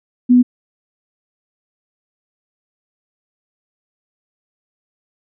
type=tone; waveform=sine; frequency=247.4 Hz; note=B3; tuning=3 cents sharp; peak=-6 dBFS; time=0.29-0.43 s; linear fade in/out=20 ms; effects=none